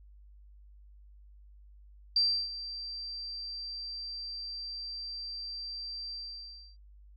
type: tone with ADSR envelope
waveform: sine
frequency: 4699 Hz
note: D8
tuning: in tune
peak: -22 dBFS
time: 2.16-6.77 s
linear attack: 4 ms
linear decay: 320 ms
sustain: -15 dB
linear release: 650 ms
effects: added 50 Hz sine -52 dBFS peak until 7.16 s